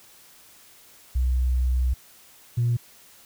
sine tone pair in turn, 63 / 119.31 Hz, B1 / A#2, +35 / +41 cents, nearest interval major seventh, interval 1106 cents, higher second, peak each -18 dBFS, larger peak neither, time 1.15-1.94 / 2.57-2.77 s, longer first, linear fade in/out 10 ms, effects tanh soft clip ceiling -16 dBFS + white hiss -52 dBFS RMS until 3.25 s

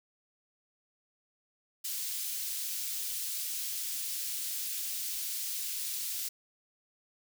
white high-pass noise, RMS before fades -36 dBFS, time 1.84-6.29 s, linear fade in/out 10 ms, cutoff 3500 Hz, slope 12 dB/octave, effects none

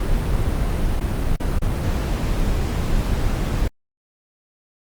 brown noise with dropouts, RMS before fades -20 dBFS, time 0-3.68 s, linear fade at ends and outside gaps 5 ms, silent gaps 0.999-1.008 / 1.363-1.399 / 1.589-1.617 s, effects Opus 32 kbps

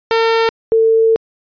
sawtooth / sine tone pair in turn, 453.8 / 448.6 Hz, A#4 / A4, -47 / +34 cents, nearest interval unison, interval 19 cents, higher first, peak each -7 / -8 dBFS, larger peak first, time 0.11-0.49 / 0.72-1.16 s, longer second, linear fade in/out 0 ms, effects resampled to 11025 Hz

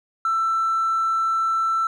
sine tone with hard clipping, 1333 Hz, E6, 19 cents sharp, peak -19 dBFS, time 0.25-1.87 s, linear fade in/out 2 ms, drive 1 dB, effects none

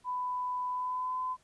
sine tone with pitch glide, 997 to 1017.4 Hz, B5 to C6, +16 to -49 cents, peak -31 dBFS, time 0.04-1.37 s, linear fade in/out 50 ms, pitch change +35 cents, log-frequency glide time 0.69-1.2 s, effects pink hiss -67 dBFS RMS until 1.43 s + resampled to 24000 Hz

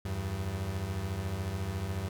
35% pulse beating tone pair, 82.6 / 96.6 Hz, E2 / G2, +4 / -25 cents, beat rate 14 Hz, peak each -36 / -32 dBFS, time 0.05-2.09 s, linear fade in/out 5 ms, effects none

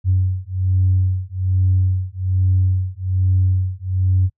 sine beating tone pair, 92.5 / 93.7 Hz, F#2 / F#2, 0 / +22 cents, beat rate 1.2 Hz, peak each -17 dBFS, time 0.04-4.3 s, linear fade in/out 50 ms, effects noise-tail reverb RT60 0.1 s tail -26 dB re dry + tanh soft clip ceiling -7 dBFS

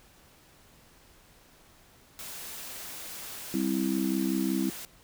white high-pass noise, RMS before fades -41 dBFS, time 2.19-4.85 s, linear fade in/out 0 ms, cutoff 150 Hz, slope 12 dB/octave
sine chord, C major, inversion second, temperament just, 196.22 / 261.6 / 327 Hz, G3 / C4 / E4, +2 / 0 / -14 cents, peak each -30 dBFS, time 3.54-4.7 s, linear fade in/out 2 ms
effects pink hiss -58 dBFS RMS until 5.03 s

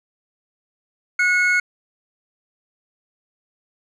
triangle tone pair together, 1456 / 2184 Hz, F#6 / C#7, -28 / -26 cents, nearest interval perfect fifth, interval 702 cents, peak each -16 dBFS, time 1.19-1.6 s, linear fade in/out 5 ms, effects resampled to 24000 Hz

